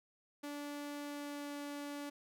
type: tone with pitch glide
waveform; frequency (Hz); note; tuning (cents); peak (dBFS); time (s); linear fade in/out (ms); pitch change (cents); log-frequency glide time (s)
sawtooth; 290 to 288.2; D4 to D4; -22 to -33; -38; 0.43-2.1; 10; -11; 1.01-1.56
effects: none